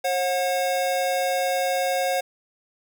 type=tone pair together; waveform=square; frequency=539 / 728 Hz; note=C#5 / F#5; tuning=-49 / -28 cents; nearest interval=perfect fourth; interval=521 cents; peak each=-25 dBFS; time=0.04-2.21 s; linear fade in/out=10 ms; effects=none